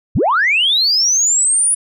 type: linear sweep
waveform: sine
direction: up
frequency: 41.64 to 9920 Hz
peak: -10 dBFS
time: 0.15-1.75 s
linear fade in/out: 10 ms
effects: tanh soft clip ceiling -6 dBFS